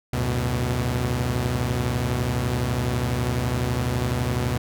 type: tone cluster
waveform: sawtooth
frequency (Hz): 71.8 / 92.1 / 111.7 / 123.7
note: D2 / F#2 / A2 / B2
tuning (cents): -39 / -7 / +27 / +3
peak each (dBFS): -25 / -28 / -28 / -20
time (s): 0.13-4.58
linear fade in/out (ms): 5
effects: none